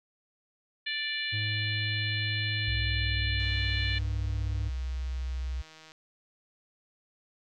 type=harmonic tone; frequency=587.3 Hz; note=D5; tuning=in tune; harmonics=3 / 4 / 5 / 6 / 7; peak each=-35 / -36 / -37 / -38 / -38 dBFS; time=0.86-3.99 s; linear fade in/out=10 ms
type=tone with pitch glide; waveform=triangle; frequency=106.3 to 99.18 Hz; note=G#2 to G2; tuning=+41 to +21 cents; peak=-29 dBFS; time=1.32-4.7 s; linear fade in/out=20 ms; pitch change=-120 cents; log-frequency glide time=2.73-3.42 s
type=tone; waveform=sine; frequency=63.3 Hz; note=B1; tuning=43 cents sharp; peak=-30 dBFS; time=2.67-5.62 s; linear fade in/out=10 ms
type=click train; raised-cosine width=0.2 ms; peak=-34 dBFS; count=399; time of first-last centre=3.4-5.919 s; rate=158 Hz
effects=none